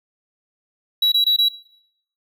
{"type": "tone bursts", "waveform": "triangle", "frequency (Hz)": 3900, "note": "B7", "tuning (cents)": -23, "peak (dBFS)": -12, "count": 4, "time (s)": [1.02, 1.486], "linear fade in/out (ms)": 5, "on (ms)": 100, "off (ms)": 22, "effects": ["noise-tail reverb RT60 0.7 s tail -20 dB re dry"]}